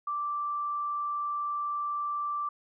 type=tone; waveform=sine; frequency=1172 Hz; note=D6; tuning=4 cents flat; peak=-29 dBFS; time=0.07-2.49 s; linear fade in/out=5 ms; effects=none